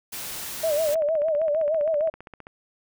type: noise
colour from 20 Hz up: white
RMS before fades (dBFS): -34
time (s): 0.12-0.95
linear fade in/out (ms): 10
type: tone with vibrato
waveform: sine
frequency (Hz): 616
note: D#5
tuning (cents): -17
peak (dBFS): -20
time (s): 0.63-2.1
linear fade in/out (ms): 10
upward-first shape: sine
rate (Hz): 6.5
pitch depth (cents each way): 110
type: click train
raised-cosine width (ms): 0.5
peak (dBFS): -26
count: 25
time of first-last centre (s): 0.89-2.469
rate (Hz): 15.2
effects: none